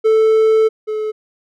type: tone pair in turn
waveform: triangle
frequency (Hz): 440 / 430.7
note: A4 / A4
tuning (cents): 0 / -37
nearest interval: unison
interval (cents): 37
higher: first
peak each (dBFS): -7 / -16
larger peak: first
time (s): 0.04-0.69 / 0.87-1.12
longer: first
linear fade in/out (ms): 20
effects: none

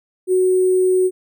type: tone with sample-and-hold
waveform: sine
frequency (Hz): 370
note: F#4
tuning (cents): 0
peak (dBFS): -12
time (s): 0.27-1.11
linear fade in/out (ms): 50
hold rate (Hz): 8820
effects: none

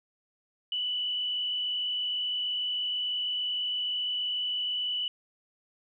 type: tone with frequency modulation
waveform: sine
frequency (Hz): 2972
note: F#7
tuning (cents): +7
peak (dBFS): -28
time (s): 0.72-5.08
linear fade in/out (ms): 2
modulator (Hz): 46.3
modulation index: 1.1
effects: none

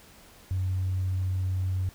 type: tone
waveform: sine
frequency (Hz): 93.1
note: F#2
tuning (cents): +11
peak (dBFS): -24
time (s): 0.51-1.89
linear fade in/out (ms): 0
effects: tanh soft clip ceiling -21 dBFS + pink hiss -53 dBFS RMS until 1.94 s

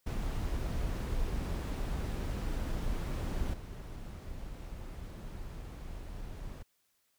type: noise with level steps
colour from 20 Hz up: brown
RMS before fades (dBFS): -34 / -43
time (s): 0.06-6.63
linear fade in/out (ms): 10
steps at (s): 3.53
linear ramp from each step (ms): 10
effects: white hiss -75 dBFS RMS until 7.18 s

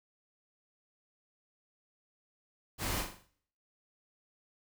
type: noise with echo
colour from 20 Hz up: pink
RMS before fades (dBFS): -35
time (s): 2.78-3.05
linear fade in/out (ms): 50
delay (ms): 41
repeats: 6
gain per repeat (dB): -6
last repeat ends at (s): 3.296
effects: noise-tail reverb RT60 0.6 s tail -18 dB re dry

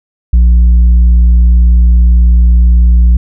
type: tone with tanh clipping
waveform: triangle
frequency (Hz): 59.1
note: A#1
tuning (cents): +24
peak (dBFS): -3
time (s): 0.33-3.17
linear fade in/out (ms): 5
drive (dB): 8
effects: none

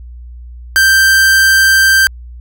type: tone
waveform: 45% pulse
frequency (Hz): 1568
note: G6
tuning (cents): 0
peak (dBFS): -6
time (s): 0.76-2.07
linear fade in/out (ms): 0
effects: added 60 Hz sine -28 dBFS peak until 2.4 s

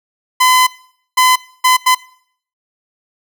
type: tone bursts at uneven times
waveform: sawtooth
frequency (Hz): 1016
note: B5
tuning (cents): +49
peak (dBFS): -4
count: 4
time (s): 0.4-0.67 / 1.17-1.36 / 1.64-1.77 / 1.86-1.95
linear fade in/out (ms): 10
effects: noise-tail reverb RT60 0.6 s tail -21 dB re dry

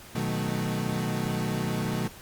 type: chord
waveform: 35% pulse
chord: B dominant seventh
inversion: none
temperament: equal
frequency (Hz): 123.47 / 155.56 / 185 / 220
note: B2 / D#3 / F#3 / A3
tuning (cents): 0 / 0 / 0 / 0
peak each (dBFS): -31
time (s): 0.15-2.08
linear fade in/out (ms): 5
effects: pink hiss -47 dBFS RMS until 2.21 s + Opus 48 kbps

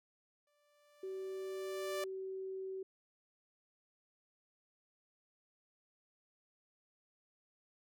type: tone with exponential growth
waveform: sawtooth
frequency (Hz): 587.3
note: D5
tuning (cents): 0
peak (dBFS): -33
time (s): 0.47-2.04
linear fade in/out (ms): 2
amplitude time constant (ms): 340
type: tone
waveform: sine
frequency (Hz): 380.9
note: G4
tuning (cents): -50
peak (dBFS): -40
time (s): 1.03-2.83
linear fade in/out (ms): 5
effects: none

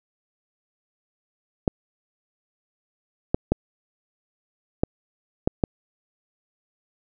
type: clicks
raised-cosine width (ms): 2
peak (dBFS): -5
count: 6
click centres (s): 1.678 / 3.345 / 3.52 / 4.835 / 5.475 / 5.638
effects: none

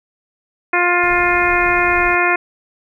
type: harmonic tone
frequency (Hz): 352.5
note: F4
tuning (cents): +16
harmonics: 1 / 2 / 3 / 4 / 5 / 6 / 7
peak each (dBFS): -20 / -20 / -20 / -20 / -20 / -20 / -20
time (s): 0.73-2.36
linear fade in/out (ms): 5
type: noise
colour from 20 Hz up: brown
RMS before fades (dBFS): -32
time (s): 1.03-2.15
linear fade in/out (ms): 0
effects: none

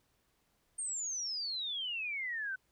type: exponential sweep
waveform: sine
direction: down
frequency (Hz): 8870 to 1496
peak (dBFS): -35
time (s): 0.78-2.56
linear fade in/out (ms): 10
effects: pink hiss -75 dBFS RMS until 2.71 s

